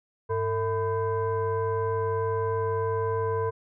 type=tone with frequency modulation; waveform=sine; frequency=450.8 Hz; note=A4; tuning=42 cents sharp; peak=-24 dBFS; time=0.29-3.51 s; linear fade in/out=20 ms; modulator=552 Hz; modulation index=1; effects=none